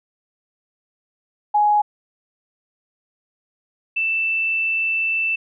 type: tone pair in turn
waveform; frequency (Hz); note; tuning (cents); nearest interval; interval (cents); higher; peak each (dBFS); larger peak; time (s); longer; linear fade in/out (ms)
sine; 835 / 2657; G#5 / E7; +9 / +13; octave + minor sixth; 2004; second; -13 / -18; first; 1.54-1.82 / 3.96-5.36; second; 10
effects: none